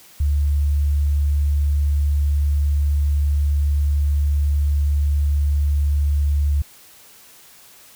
sine tone, 72.4 Hz, D2, 24 cents flat, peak -15 dBFS, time 0.2-6.62 s, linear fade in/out 5 ms, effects white hiss -47 dBFS RMS until 7.95 s

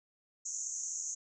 pink band-pass noise, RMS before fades -39 dBFS, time 0.45-1.15 s, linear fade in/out 10 ms, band 6200 to 7100 Hz, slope 96 dB/octave, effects none

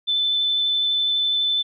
sine tone with vibrato, 3520 Hz, A7, in tune, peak -18 dBFS, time 0.07-1.63 s, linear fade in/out 20 ms, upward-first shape triangle, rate 12 Hz, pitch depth 10 cents each way, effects none

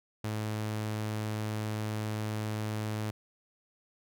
sawtooth tone, 107.5 Hz, A2, 40 cents flat, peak -28 dBFS, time 0.24-3.11 s, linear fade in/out 5 ms, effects none

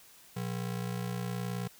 square ring-modulated tone, 150 Hz, D3, 37 cents sharp, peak -31 dBFS, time 0.36-1.68 s, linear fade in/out 10 ms, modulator 29.6 Hz, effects white hiss -57 dBFS RMS until 1.79 s

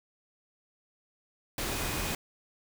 sine tone in noise, 2489 Hz, D#7, in tune, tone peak -43 dBFS, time 1.71-2.14 s, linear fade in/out 2 ms, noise pink, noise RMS -33 dBFS, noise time 1.58-2.15 s, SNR -13 dB, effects none

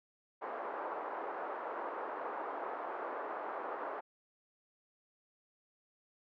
white band-pass noise, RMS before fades -41 dBFS, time 0.41-4.01 s, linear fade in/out 20 ms, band 370 to 1200 Hz, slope 24 dB/octave, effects none

